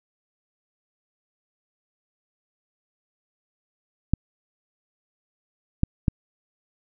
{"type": "clicks", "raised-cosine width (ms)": 5, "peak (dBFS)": -6, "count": 3, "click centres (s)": [4.136, 5.834, 6.082], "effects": []}